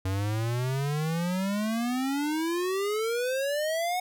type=exponential sweep; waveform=square; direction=up; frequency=93.1 to 740 Hz; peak=-27 dBFS; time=0.05-4 s; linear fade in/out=5 ms; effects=none